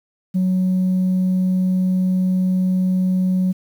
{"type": "tone", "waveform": "sine", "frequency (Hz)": 185, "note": "F#3", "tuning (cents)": 0, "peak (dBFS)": -13, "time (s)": [0.34, 3.53], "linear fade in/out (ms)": 20, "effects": ["tanh soft clip ceiling -13 dBFS", "8-bit"]}